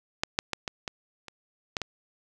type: clicks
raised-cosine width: 0.2 ms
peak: -8 / -6 / -11 / -14 / -15 / -24 / -11 / -14 dBFS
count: 8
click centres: 0.235 / 0.389 / 0.533 / 0.678 / 0.878 / 1.283 / 1.768 / 1.817 s
effects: none